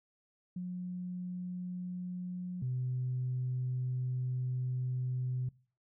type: tone pair in turn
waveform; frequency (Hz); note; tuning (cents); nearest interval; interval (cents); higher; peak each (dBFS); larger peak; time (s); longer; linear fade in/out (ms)
sine; 180.2 / 126.87; F#3 / B2; -45 / +47; tritone; 608; first; -35 / -31; second; 0.56-2.62 / 2.62-5.49; second; 5
effects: noise-tail reverb RT60 0.4 s tail -22 dB re dry + tanh soft clip ceiling -27 dBFS